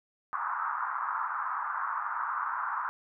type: band-pass noise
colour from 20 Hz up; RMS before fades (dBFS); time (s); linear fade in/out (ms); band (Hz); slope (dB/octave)
white; -33; 0.33-2.89; 0; 930 to 1400; 48
effects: none